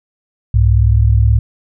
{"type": "tone pair together", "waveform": "sine", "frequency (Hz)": [66.3, 105.24], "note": ["C2", "G#2"], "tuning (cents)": [23, 23], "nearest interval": "minor sixth", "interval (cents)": 800, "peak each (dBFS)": -10, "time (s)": [0.54, 1.39], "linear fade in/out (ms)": 5, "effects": []}